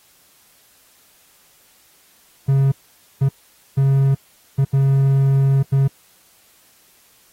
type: tone bursts at uneven times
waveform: triangle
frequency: 136.5 Hz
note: C#3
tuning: 26 cents flat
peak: -10 dBFS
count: 6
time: 2.48-2.72 / 3.21-3.29 / 3.77-4.15 / 4.58-4.65 / 4.73-5.63 / 5.72-5.88 s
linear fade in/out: 10 ms
effects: white hiss -54 dBFS RMS until 7.32 s + AAC 48 kbps